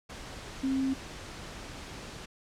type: tone in noise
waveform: sine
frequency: 266.6 Hz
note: C4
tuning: 33 cents sharp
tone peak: -26 dBFS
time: 0.63-0.94 s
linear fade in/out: 10 ms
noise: pink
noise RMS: -43 dBFS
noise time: 0.09-2.26 s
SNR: +14 dB
effects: low-pass 7000 Hz 12 dB/octave